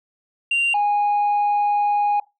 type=tone pair in turn; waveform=sine; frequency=2772 / 824.1 Hz; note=F7 / G#5; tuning=-14 / -14 cents; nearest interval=octave + major sixth; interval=2100 cents; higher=first; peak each=-14 dBFS; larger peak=neither; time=0.51-0.74 / 0.74-2.2 s; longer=second; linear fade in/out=5 ms; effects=noise-tail reverb RT60 0.2 s tail -20 dB re dry + tanh soft clip ceiling -15 dBFS

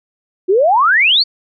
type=exponential sweep; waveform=sine; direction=up; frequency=349.2 to 4665 Hz; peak=-8 dBFS; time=0.48-1.24 s; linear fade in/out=20 ms; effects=none

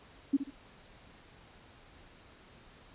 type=tone with echo; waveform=sine; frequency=277.2 Hz; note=C#4; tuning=in tune; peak=-22 dBFS; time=0.33-0.37 s; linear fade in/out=10 ms; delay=68 ms; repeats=2; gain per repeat=-10 dB; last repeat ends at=0.506 s; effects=pink hiss -57 dBFS RMS until 2.94 s + resampled to 8000 Hz

